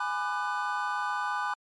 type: chord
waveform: triangle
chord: G# half-diminished seventh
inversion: none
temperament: just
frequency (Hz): 830.6 / 996.7 / 1196.1 / 1495.1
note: G#5 / B5 / D6 / F#6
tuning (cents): 0 / +16 / +31 / +18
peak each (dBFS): -32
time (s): 0-1.54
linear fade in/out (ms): 5
effects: MP3 48 kbps